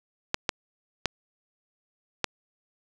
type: clicks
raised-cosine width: 0.2 ms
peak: -6 dBFS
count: 4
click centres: 0.344 / 0.492 / 1.057 / 2.243 s
effects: 8-bit